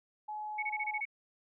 sine tone, 849 Hz, G#5, 38 cents sharp, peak -37 dBFS, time 0.28-1.01 s, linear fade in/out 10 ms
sine tone bursts, 2217 Hz, C#7, in tune, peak -32 dBFS, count 7, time 0.58-1.054 s, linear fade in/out 10 ms, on 48 ms, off 23 ms
effects none

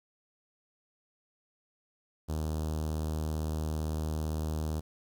sawtooth tone with notch filter, 77.78 Hz, D#2, in tune, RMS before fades -33 dBFS, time 2.28-4.81 s, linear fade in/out 20 ms, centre 2100 Hz, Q 0.53, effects 11-bit

